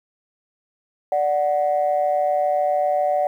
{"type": "tone pair together", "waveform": "sine", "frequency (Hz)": [587.3, 740], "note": ["D5", "F#5"], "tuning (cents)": [0, 0], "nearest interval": "major third", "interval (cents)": 400, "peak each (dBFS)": -19, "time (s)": [1.12, 3.27], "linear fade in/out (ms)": 2, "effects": ["tanh soft clip ceiling -11 dBFS", "9-bit"]}